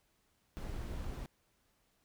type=noise; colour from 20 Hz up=brown; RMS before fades=-41 dBFS; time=0.57-1.26 s; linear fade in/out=0 ms; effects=pink hiss -75 dBFS RMS until 2.04 s